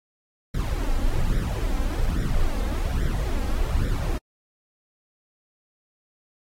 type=noise with flanger; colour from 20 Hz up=brown; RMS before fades=-23 dBFS; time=0.54-4.18 s; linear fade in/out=5 ms; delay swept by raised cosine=0.54 to 3.84 ms; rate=1.2 Hz; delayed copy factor=+0.75; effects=AAC 48 kbps